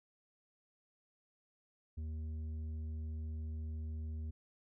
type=tone with tanh clipping; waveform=sine; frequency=78.5 Hz; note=D#2; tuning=16 cents sharp; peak=-40 dBFS; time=1.97-4.31 s; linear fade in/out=10 ms; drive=7 dB; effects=none